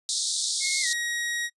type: band-pass noise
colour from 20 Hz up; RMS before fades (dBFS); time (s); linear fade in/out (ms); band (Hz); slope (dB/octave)
pink; -28; 0.09-0.93; 0; 3600 to 9500; 96
type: tone with pitch glide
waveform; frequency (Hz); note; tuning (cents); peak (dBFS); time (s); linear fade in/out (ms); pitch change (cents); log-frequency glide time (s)
sawtooth; 2163 to 1893.9; C#7 to A#6; -43 to +27; -24; 0.6-1.5; 50; -230; 0.81-0.87
effects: noise-tail reverb RT60 0.1 s tail -23 dB re dry + resampled to 24000 Hz